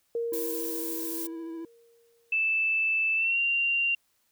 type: tone with exponential decay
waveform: sine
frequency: 466.2 Hz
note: A#4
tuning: in tune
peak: -26 dBFS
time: 0.15-2.36 s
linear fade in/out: 2 ms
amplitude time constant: 480 ms
type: tone with vibrato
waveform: triangle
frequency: 329.6 Hz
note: E4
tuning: in tune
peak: -33 dBFS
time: 0.32-1.65 s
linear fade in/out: 2 ms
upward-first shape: sine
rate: 14 Hz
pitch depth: 23 cents each way
type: noise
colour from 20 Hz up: violet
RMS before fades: -35 dBFS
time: 0.33-1.27 s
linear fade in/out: 5 ms
type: tone with pitch glide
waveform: sine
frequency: 2637 to 2770 Hz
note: E7 to F7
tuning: 0 to -15 cents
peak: -23 dBFS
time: 2.32-3.95 s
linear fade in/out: 5 ms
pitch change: +85 cents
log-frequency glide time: 3.16-3.39 s
effects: white hiss -71 dBFS RMS until 4.31 s